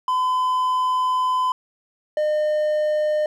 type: tone pair in turn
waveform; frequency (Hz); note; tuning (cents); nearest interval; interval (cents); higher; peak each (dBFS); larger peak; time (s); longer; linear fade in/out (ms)
triangle; 1015 / 607.3; B5 / D#5; +47 / -42; major sixth; 889; first; -16; neither; 0.08-1.52 / 2.17-3.26; first; 2
effects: none